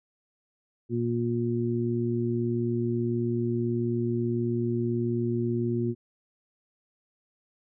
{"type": "harmonic tone", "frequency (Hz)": 118.4, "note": "A#2", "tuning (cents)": 27, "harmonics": [1, 2, 3], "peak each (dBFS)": [-29, -29, -29], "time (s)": [0.89, 5.95], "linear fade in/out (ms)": 50, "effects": []}